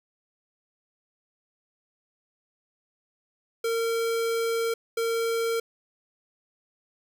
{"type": "tone bursts at uneven times", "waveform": "square", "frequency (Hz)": 458.4, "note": "A#4", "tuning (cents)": -29, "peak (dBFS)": -25, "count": 2, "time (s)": [[3.64, 4.74], [4.97, 5.6]], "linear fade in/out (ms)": 5, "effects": []}